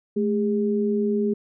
sine tone pair together, 215.5 / 406.8 Hz, A3 / G#4, -36 / -36 cents, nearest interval major seventh, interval 1100 cents, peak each -22 / -23 dBFS, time 0.16-1.34 s, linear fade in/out 10 ms, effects none

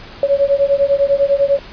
sine beating tone pair, 554.4 / 564.4 Hz, C#5 / C#5, 0 / +31 cents, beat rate 10 Hz, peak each -14 dBFS, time 0.23-1.59 s, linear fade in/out 2 ms, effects pink hiss -36 dBFS RMS until 1.72 s + resampled to 11025 Hz

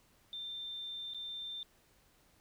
sine tone with dropouts, 3581 Hz, A7, 30 cents sharp, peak -40 dBFS, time 0.33-1.63 s, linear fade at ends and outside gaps 1 ms, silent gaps 1.137-1.146 s, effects pink hiss -68 dBFS RMS until 2.4 s

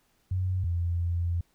sine tone pair in turn, 92.5 / 86.03 Hz, F#2 / F2, 0 / -26 cents, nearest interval minor second, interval 126 cents, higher first, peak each -25 dBFS, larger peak neither, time 0.31-0.64 / 0.64-1.41 s, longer second, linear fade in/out 5 ms, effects pink hiss -69 dBFS RMS until 1.54 s

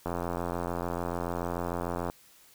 click train, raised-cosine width 1 ms, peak -18 dBFS, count 178, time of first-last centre 0.06-2.099 s, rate 86.8 Hz, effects white hiss -58 dBFS RMS until 2.54 s

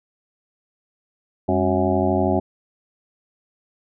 harmonic tone with a mistuned harmonic, 92.5 Hz, F#2, in tune, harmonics 1 / 2 / 3 / 4 / 6 / 7 / 8 / 9, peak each -25 / -24 / -24 / -23 / -28 / -24 / -27 / -29 dBFS, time 1.48-2.4 s, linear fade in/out 10 ms, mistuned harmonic 2, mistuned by +150 cents, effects none

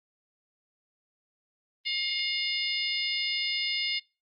harmonic tone, 714 Hz, F5, 38 cents sharp, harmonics 3 / 4 / 5 / 6 / 7, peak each -32 / -34 / -34 / -36 / -34 dBFS, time 1.85-4 s, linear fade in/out 20 ms, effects noise-tail reverb RT60 0.3 s tail -24 dB re dry + Opus 32 kbps

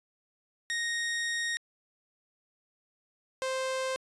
sawtooth tone pair in turn, 1864.7 / 523.3 Hz, A#6 / C5, 0 / 0 cents, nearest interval octave + minor seventh, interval 2200 cents, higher first, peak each -26 dBFS, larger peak neither, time 0.7-1.57 / 3.42-3.96 s, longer first, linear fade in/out 0 ms, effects resampled to 22050 Hz

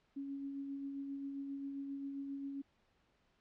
sine tone with tremolo, 277.2 Hz, C#4, in tune, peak -39 dBFS, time 0.16-2.62 s, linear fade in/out 10 ms, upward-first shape sine, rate 7.5 Hz, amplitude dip 30%, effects pink hiss -75 dBFS RMS until 3.4 s + low-pass 4000 Hz 12 dB/octave

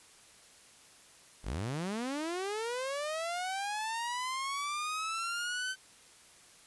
sawtooth linear sweep, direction up, 36.3 to 1541 Hz, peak -30 dBFS, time 1.43-5.76 s, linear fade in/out 50 ms, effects white hiss -58 dBFS RMS until 6.66 s + resampled to 24000 Hz

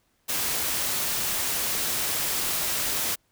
white noise, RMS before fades -27 dBFS, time 0.28-3.16 s, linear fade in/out 20 ms, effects pink hiss -69 dBFS RMS until 3.31 s

